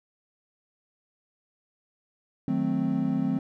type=chord; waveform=triangle; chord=D# diminished seventh; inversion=none; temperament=equal; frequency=155.56 / 185 / 220 / 261.6 Hz; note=D#3 / F#3 / A3 / C4; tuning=0 / 0 / 0 / 0 cents; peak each=-30 / -28 / -28 / -25 dBFS; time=2.48-3.39 s; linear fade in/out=2 ms; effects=none